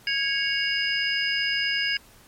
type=tone cluster; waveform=sine; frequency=1650 / 2214 / 2822 / 4991 Hz; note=G#6 / C#7 / F7 / D#8; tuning=-12 / -3 / +17 / +5 cents; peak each=-28 dBFS; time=0.07-1.97 s; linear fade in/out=2 ms; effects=pink hiss -53 dBFS RMS until 2.27 s + MP3 64 kbps